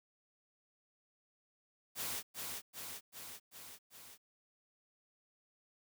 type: noise with echo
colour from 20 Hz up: white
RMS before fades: -40 dBFS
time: 1.95-2.23 s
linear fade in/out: 50 ms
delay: 390 ms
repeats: 5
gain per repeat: -3 dB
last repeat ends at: 4.18 s
effects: none